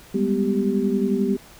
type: tone cluster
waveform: sine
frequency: 195.4 / 206.5 / 247.4 / 391.2 Hz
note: G3 / G#3 / B3 / G4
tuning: -5 / -10 / +3 / -4 cents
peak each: -24 dBFS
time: 0.14-1.37 s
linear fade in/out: 10 ms
effects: pink hiss -47 dBFS RMS until 1.59 s